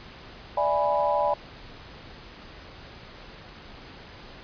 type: chord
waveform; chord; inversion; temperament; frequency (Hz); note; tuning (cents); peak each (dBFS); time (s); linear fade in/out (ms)
sine; E dominant seventh; third; equal; 587.3 / 659.3 / 830.6 / 987.8; D5 / E5 / G#5 / B5; 0 / 0 / 0 / 0; -25 / -30 / -26 / -27; 0.57-1.34; 5
effects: pink hiss -45 dBFS RMS until 4.43 s + resampled to 11025 Hz